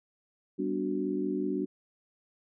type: chord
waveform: sine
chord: G major seventh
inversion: none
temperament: equal with one note detuned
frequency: 196 / 246.9 / 292.1 / 370 Hz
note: G3 / B3 / D4 / F#4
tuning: 0 / 0 / -9 / 0 cents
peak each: -35 / -37 / -32 / -33 dBFS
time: 0.58-1.66 s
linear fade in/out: 20 ms
effects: none